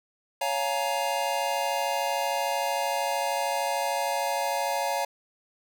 square chord, Bb minor seventh, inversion first, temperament just, 559.4 / 699.2 / 839.1 / 932.3 Hz, Db5 / F5 / Ab5 / Bb5, +16 / +2 / +18 / 0 cents, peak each -32 dBFS, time 0.41-5.05 s, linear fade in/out 5 ms, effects none

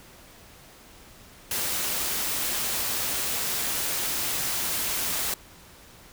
white noise, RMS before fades -28 dBFS, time 1.51-5.34 s, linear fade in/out 2 ms, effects pink hiss -50 dBFS RMS until 6.12 s

